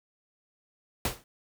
pink noise with exponential decay, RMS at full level -25 dBFS, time 1.05-1.24 s, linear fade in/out 2 ms, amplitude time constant 40 ms, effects none

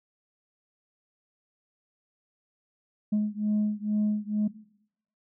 sine beating tone pair, 209.7 / 211.9 Hz, G#3 / G#3, +17 / +35 cents, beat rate 2.2 Hz, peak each -25 / -26 dBFS, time 3.12-4.48 s, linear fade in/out 10 ms, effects noise-tail reverb RT60 0.7 s tail -18 dB re dry + tanh soft clip ceiling -20 dBFS

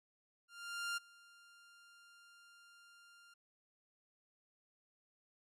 sawtooth tone with ADSR envelope, 1396.9 Hz, F6, in tune, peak -33 dBFS, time 0.48-3.34 s, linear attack 490 ms, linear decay 16 ms, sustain -24 dB, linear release 6 ms, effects low-pass 11000 Hz 12 dB/octave

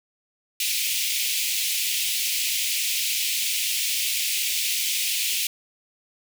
pink high-pass noise, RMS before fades -25 dBFS, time 0.6-5.47 s, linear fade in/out 2 ms, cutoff 2300 Hz, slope 48 dB/octave, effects none

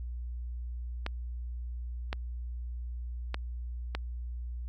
clicks, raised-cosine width 0.3 ms, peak -17 dBFS, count 4, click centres 1.064 / 2.129 / 3.344 / 3.95 s, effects added 60 Hz sine -35 dBFS peak until 4.68 s

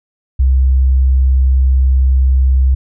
sine tone, 65.41 Hz, C2, in tune, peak -7 dBFS, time 0.39-2.75 s, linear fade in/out 10 ms, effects none

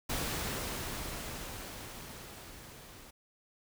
pink noise with level ramp, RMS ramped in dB -34 to -53 dBFS, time 0.09-3.11 s, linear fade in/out 10 ms, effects none

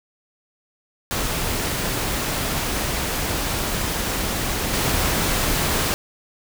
pink noise with level steps, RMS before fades -24 / -21 dBFS, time 1.11-5.94 s, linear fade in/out 0 ms, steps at 4.73 s, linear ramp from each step 10 ms, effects none

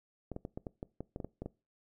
clicks, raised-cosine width 2 ms, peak -26 dBFS, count 12, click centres 0.317 / 0.364 / 0.451 / 0.575 / 0.668 / 0.829 / 1.006 / 1.161 / 1.202 / 1.246 / 1.42 / 1.46 s, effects noise-tail reverb RT60 0.3 s tail -22 dB re dry

